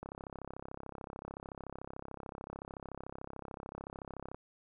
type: click train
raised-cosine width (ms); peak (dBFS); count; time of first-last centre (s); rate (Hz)
1; -29; 146; 0.03-4.345; 33.6
effects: none